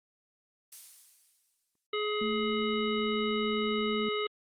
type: noise with exponential decay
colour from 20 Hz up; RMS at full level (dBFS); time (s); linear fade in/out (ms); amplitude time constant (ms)
violet; -37; 0.72-1.87; 5; 250
type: harmonic tone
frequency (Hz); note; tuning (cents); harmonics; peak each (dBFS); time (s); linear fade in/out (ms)
421; G#4; +24; 1 / 3 / 5 / 7 / 9; -31 / -36 / -38 / -39 / -41; 1.93-4.27; 5
type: tone with pitch glide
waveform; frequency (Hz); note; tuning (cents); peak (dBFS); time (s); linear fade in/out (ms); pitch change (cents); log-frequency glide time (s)
sine; 220 to 218; A3 to A3; 0 to -16; -32; 2.21-4.09; 5; -16; 2.57-3.46
effects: low-pass 9000 Hz 12 dB/octave + Opus 32 kbps